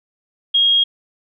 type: tone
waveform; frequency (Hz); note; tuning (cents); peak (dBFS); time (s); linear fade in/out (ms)
sine; 3265; G#7; -30; -11; 0.54-0.84; 10
effects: none